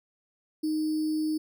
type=tone with sample-and-hold; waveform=sine; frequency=310 Hz; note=D#4; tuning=6 cents flat; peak=-25 dBFS; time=0.63-1.38 s; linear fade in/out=10 ms; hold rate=4900 Hz; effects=none